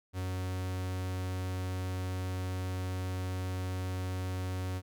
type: tone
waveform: 45% pulse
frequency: 92.5 Hz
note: F#2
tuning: in tune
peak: -33 dBFS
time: 0.13-4.82 s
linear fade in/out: 50 ms
effects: none